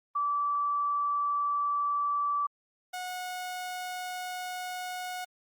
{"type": "tone pair in turn", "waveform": ["sine", "sawtooth"], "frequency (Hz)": [1158, 729.5], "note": ["D6", "F#5"], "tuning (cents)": [-25, -25], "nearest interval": "minor sixth", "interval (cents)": 800, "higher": "first", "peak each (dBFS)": [-26, -31], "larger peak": "first", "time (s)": [[0.15, 2.47], [2.93, 5.25]], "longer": "neither", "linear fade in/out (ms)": 10, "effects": ["Opus 32 kbps"]}